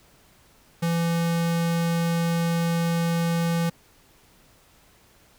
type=tone; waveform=square; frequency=168.2 Hz; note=E3; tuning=35 cents sharp; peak=-22 dBFS; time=0.82-3.7 s; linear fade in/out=10 ms; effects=pink hiss -57 dBFS RMS until 5.38 s